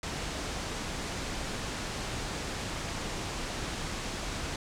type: low-pass noise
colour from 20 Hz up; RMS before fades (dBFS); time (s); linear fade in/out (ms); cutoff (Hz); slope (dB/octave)
pink; -36; 0.03-4.56; 2; 8100; 24
effects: none